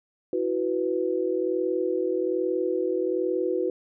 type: chord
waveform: sine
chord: E suspended second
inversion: none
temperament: just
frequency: 329.6 / 370.8 / 494.4 Hz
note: E4 / F#4 / B4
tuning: 0 / +4 / +2 cents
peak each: -29 / -26 / -28 dBFS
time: 0.33-3.7 s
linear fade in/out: 2 ms
effects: none